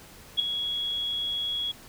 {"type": "tone with ADSR envelope", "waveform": "sine", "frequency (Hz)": 3337, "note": "G#7", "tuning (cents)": 8, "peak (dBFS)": -17, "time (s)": [0.37, 1.72], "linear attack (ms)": 27, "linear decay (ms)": 4, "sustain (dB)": -10, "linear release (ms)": 12, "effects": ["pink hiss -49 dBFS RMS until 1.88 s"]}